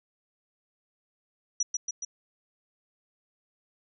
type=tone with echo; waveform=sine; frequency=5850 Hz; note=F#8; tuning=21 cents flat; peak=-23 dBFS; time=1.6-1.63 s; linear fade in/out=5 ms; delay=140 ms; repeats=3; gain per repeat=-3 dB; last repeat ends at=2.05 s; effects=none